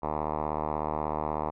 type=tone with low-pass filter; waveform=5% pulse; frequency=76.4 Hz; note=D#2; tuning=31 cents flat; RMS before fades=-31 dBFS; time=0.02-1.51 s; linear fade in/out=20 ms; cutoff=1000 Hz; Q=2.9; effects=none